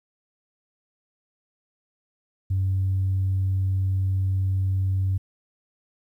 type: tone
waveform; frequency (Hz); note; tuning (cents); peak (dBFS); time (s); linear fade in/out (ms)
sine; 95.2; F#2; +50; -19; 2.5-5.18; 10
effects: tanh soft clip ceiling -17 dBFS + 10-bit